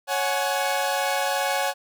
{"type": "chord", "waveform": "sawtooth", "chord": "C# suspended fourth", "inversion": "none", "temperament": "equal with one note detuned", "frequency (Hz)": [554.4, 740, 842.2], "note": ["C#5", "F#5", "G#5"], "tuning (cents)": [0, 0, 24], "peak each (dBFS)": [-23, -23, -23], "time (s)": [0.07, 1.74], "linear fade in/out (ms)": 50, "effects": []}